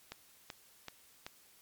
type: click train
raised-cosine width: 0.2 ms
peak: -25 dBFS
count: 4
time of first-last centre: 0.12-1.265 s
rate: 2.62 Hz
effects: white hiss -63 dBFS RMS until 1.61 s + MP3 96 kbps